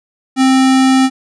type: tone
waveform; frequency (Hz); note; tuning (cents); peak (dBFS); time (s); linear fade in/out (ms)
square; 263; C4; +9; -8; 0.36-1.1; 50
effects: resampled to 22050 Hz